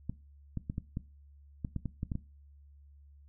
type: clicks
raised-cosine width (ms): 5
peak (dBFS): -22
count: 11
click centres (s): 0.096 / 0.573 / 0.699 / 0.781 / 0.971 / 1.648 / 1.763 / 1.857 / 2.031 / 2.118 / 2.154
effects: noise-tail reverb RT60 0.3 s tail -19 dB re dry + added 71 Hz sine -54 dBFS peak until 3.28 s